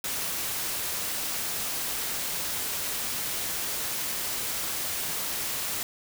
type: noise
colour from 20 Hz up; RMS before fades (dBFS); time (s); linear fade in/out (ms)
white; -31; 0.04-5.83; 2
effects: none